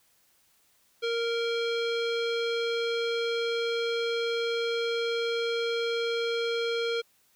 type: tone with low-pass filter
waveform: square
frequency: 464.7 Hz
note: A#4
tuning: 5 cents flat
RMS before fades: -29 dBFS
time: 1.02-7.02 s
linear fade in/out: 20 ms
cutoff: 3700 Hz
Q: 2.8
effects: white hiss -66 dBFS RMS until 7.35 s